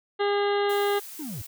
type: harmonic tone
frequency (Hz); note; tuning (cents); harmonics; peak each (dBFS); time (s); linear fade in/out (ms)
406.1; G#4; -39; 1 / 2 / 3 / 4 / 5 / 7 / 8 / 9 / 10; -23 / -29 / -33 / -35 / -37 / -40 / -41 / -42 / -43; 0.19-1; 20
type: noise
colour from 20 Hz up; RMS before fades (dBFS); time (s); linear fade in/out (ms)
blue; -41; 0.69-1.47; 10
type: linear sweep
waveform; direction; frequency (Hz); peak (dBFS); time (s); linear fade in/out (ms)
triangle; down; 329.6 to 85.9; -31; 1.19-1.42; 5
effects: none